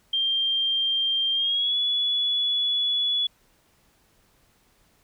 sine tone with pitch glide, 3180 to 3408 Hz, G7 to G#7, +24 to +44 cents, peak -21 dBFS, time 0.13-3.27 s, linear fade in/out 5 ms, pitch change +120 cents, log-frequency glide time 1.33-1.77 s, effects pink hiss -63 dBFS RMS until 5.03 s

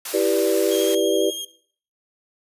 white high-pass noise, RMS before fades -30 dBFS, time 0.05-0.95 s, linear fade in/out 5 ms, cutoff 610 Hz, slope 12 dB/octave
sine chord, E minor seventh, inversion none, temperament equal with one note detuned, 329.6 / 392 / 488.8 / 587.3 Hz, E4 / G4 / B4 / D5, 0 / 0 / -18 / 0 cents, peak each -24 / -21 / -23 / -23 dBFS, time 0.13-1.31 s, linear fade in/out 20 ms
sawtooth tone with vibrato, 3237 Hz, G#7, 45 cents flat, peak -25 dBFS, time 0.71-1.45 s, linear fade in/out 5 ms, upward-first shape sine, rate 12 Hz, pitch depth 16 cents each way
effects noise-tail reverb RT60 0.5 s tail -17 dB re dry + resampled to 32000 Hz

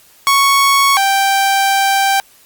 sawtooth tone pair in turn, 1108.7 / 784 Hz, C#6 / G5, 0 / 0 cents, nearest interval tritone, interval 600 cents, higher first, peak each -5 / -7 dBFS, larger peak first, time 0.27-0.97 / 0.97-2.2 s, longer second, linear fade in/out 0 ms, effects white hiss -47 dBFS RMS until 2.45 s + Opus 48 kbps

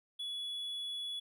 triangle tone, 3398 Hz, G#7, 39 cents sharp, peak -36 dBFS, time 0.19-1.2 s, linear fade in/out 10 ms, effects none

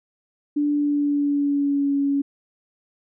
sine tone with pitch glide, 292.5 to 280.4 Hz, D4 to C#4, -7 to +20 cents, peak -18 dBFS, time 0.56-2.22 s, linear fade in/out 10 ms, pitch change -73 cents, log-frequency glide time 0.71-1.96 s, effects none

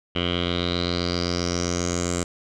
10% pulse tone with low-pass filter sweep, 87.6 Hz, F2, 6 cents sharp, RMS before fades -25 dBFS, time 0.15-2.24 s, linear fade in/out 10 ms, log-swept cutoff 3000 to 7700 Hz, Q 6.7, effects none

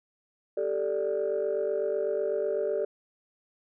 sine chord, G suspended second, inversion none, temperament equal, 392 / 440 / 587.3 Hz, G4 / A4 / D5, 0 / 0 / 0 cents, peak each -30 / -29 / -29 dBFS, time 0.57-2.85 s, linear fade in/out 5 ms, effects tanh soft clip ceiling -20 dBFS

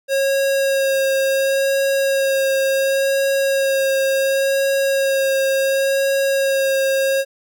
square tone with vibrato, 543 Hz, C#5, 36 cents flat, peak -16 dBFS, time 0.08-7.25 s, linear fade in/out 50 ms, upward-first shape sine, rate 0.7 Hz, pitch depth 14 cents each way, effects none

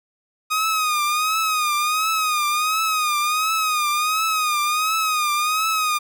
sawtooth tone with vibrato, 1244.5 Hz, D#6, in tune, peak -15 dBFS, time 0.5-5.99 s, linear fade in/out 20 ms, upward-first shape triangle, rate 1.4 Hz, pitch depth 91 cents each way, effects none

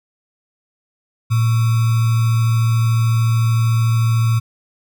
sine tone with sample-and-hold, 114.2 Hz, A#2, 35 cents flat, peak -12 dBFS, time 1.3-4.4 s, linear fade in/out 20 ms, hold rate 1225 Hz, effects none

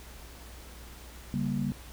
sine chord, G diminished, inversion second, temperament just, 141.12 / 196 / 235.2 Hz, Db3 / G3 / Bb3, +31 / 0 / +16 cents, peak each -32 dBFS, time 1.34-1.72 s, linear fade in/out 0 ms, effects added 60 Hz sine -47 dBFS peak until 1.92 s + pink hiss -50 dBFS RMS until 1.92 s

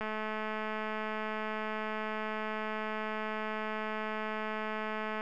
click train, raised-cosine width 0.5 ms, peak -22 dBFS, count 1124, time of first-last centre 0.01-5.209 s, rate 216 Hz, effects none

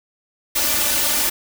white noise with comb filter, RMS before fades -19 dBFS, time 0.55-1.3 s, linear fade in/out 10 ms, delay 3.4 ms, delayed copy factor +0.8, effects none

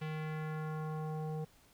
square tone with low-pass filter sweep, 155.56 Hz, D#3, in tune, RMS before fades -39 dBFS, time 0.01-1.45 s, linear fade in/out 10 ms, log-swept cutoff 2800 to 630 Hz, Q 1.7, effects pink hiss -65 dBFS RMS until 1.73 s

